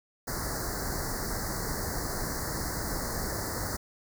pink band-stop noise, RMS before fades -33 dBFS, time 0.27-3.77 s, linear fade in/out 10 ms, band 2000 to 4300 Hz, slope 96 dB/octave, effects none

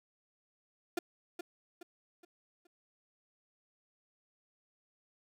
35% pulse tone with echo, 349.2 Hz, F4, in tune, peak -29 dBFS, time 0.97-0.99 s, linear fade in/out 5 ms, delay 420 ms, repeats 4, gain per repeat -8 dB, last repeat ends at 2.67 s, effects none

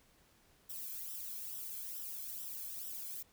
violet noise with flanger, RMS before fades -44 dBFS, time 0.69-3.23 s, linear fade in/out 10 ms, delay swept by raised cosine 0.44 to 1.09 ms, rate 2.3 Hz, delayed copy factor -0.8, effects pink hiss -68 dBFS RMS until 3.32 s

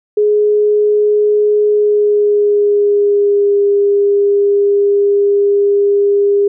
sine tone with pitch glide, 418.8 to 404.1 Hz, G#4 to G#4, +15 to -47 cents, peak -8 dBFS, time 0.17-6.48 s, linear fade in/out 5 ms, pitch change -62 cents, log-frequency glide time 1.68-3.6 s, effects none

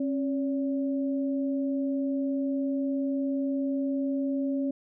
sine tone pair together, 271.7 / 569 Hz, C#4 / C#5, -35 / +45 cents, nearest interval octave + minor second, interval 1280 cents, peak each -26 / -35 dBFS, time 0-4.71 s, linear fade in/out 5 ms, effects none

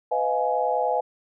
sine chord, F half-diminished seventh, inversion second, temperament just, 502.9 / 628.6 / 698.5 / 838.1 Hz, Cb5 / Eb5 / F5 / Ab5, +31 / +18 / 0 / +16 cents, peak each -26 / -28 / -27 / -25 dBFS, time 0.11-1.01 s, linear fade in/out 10 ms, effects none

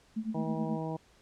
sine tone with tremolo, 220 Hz, A3, in tune, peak -28 dBFS, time 0.16-0.78 s, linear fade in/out 10 ms, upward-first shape triangle, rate 9.3 Hz, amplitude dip 95%
harmonic tone, 160 Hz, D#3, 49 cents sharp, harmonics 1 / 2 / 3 / 4 / 5 / 6, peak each -36 / -39 / -41 / -42 / -43 / -44 dBFS, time 0.34-0.97 s, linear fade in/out 10 ms
effects pink hiss -63 dBFS RMS until 1.21 s + low-pass 8000 Hz 12 dB/octave

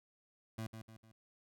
25% pulse tone with echo, 111.3 Hz, A2, 20 cents sharp, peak -36 dBFS, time 0.58-0.67 s, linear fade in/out 5 ms, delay 150 ms, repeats 3, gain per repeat -7 dB, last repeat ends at 1.12 s, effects none

